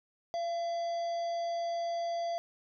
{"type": "harmonic tone with a mistuned harmonic", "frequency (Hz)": 673, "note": "E5", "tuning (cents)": 36, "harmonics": [1, 3, 5, 7, 9], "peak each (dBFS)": [-31, -53, -52, -51, -59], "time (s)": [0.34, 2.38], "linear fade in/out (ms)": 0, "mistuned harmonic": 1, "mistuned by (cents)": 23, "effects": []}